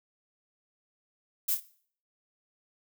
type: noise with echo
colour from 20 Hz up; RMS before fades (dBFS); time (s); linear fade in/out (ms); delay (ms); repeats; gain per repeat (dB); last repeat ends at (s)
violet; -28; 1.48-1.55; 10; 27; 2; -7; 1.604
effects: noise-tail reverb RT60 0.5 s tail -17 dB re dry